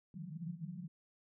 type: band-pass noise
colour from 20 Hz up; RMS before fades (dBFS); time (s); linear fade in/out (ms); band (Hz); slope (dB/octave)
pink; -45; 0.14-0.88; 2; 150 to 190; 96
effects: none